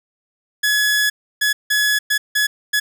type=tone bursts at uneven times; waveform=sawtooth; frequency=1695 Hz; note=G#6; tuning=35 cents sharp; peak=-11 dBFS; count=6; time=0.63-1.1 / 1.41-1.53 / 1.7-1.99 / 2.1-2.18 / 2.35-2.47 / 2.73-2.8 s; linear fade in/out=10 ms; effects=none